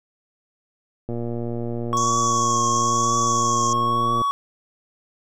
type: click train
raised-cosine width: 2 ms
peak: -16 dBFS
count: 370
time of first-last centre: 1.09-4.217 s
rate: 118 Hz
type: tone with vibrato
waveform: triangle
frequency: 1108.7 Hz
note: C#6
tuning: in tune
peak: -17 dBFS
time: 1.93-4.31 s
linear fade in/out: 0 ms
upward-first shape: triangle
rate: 1 Hz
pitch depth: 35 cents each way
type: band-pass noise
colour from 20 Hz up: pink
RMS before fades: -29 dBFS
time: 1.97-3.73 s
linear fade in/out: 0 ms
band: 5600 to 7200 Hz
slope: 96 dB/octave
effects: none